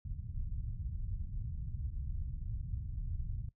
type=low-pass noise; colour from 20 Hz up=pink; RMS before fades=-39 dBFS; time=0.05-3.49 s; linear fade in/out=5 ms; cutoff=120 Hz; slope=24 dB/octave; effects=noise-tail reverb RT60 0.1 s tail -18 dB re dry